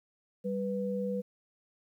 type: tone pair together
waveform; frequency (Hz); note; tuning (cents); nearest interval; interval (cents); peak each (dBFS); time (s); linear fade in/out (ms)
sine; 195.61 / 492.9; G3 / B4; -3 / -3; octave + major third; 1600; -33 / -33; 0.44-1.22; 20
effects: 11-bit